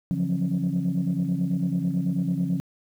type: tone cluster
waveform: sine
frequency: 141.9 / 174.1 / 183.2 / 272.3 Hz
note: C#3 / F3 / F#3 / C#4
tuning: +41 / -5 / -17 / -31 cents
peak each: -30 / -24 / -27 / -30 dBFS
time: 0.11-2.6 s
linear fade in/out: 0 ms
effects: tanh soft clip ceiling -16 dBFS + 9-bit